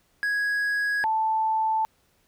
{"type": "tone pair in turn", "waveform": ["triangle", "sine"], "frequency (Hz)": [1661.2, 880], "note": ["G#6", "A5"], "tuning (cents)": [0, 0], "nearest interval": "major seventh", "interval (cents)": 1100, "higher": "first", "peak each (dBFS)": -21, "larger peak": "neither", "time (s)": [[0.23, 1.04], [1.04, 1.85]], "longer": "neither", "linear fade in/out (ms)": 0, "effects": ["pink hiss -66 dBFS RMS until 2.27 s"]}